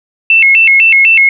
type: tone with vibrato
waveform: sine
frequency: 2407 Hz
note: D7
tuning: 42 cents sharp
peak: -3 dBFS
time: 0.3-1.29 s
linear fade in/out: 2 ms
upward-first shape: square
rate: 4 Hz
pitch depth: 180 cents each way
effects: none